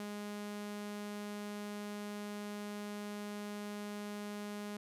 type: tone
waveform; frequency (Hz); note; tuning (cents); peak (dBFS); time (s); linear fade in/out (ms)
sawtooth; 206.8; G#3; -7; -37; 0-4.77; 2
effects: resampled to 32000 Hz